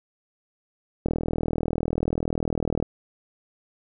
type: click train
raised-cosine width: 2 ms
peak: -11 dBFS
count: 72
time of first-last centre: 1.06-2.826 s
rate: 40.2 Hz
effects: none